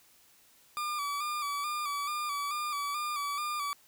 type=tone with vibrato; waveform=40% pulse; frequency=1174.7 Hz; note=D6; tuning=in tune; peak=-31 dBFS; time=0.77-3.73 s; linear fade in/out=0 ms; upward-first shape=square; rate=2.3 Hz; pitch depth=43 cents each way; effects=white hiss -62 dBFS RMS until 3.87 s